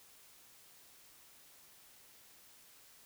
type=silence; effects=white hiss -61 dBFS RMS until 3.05 s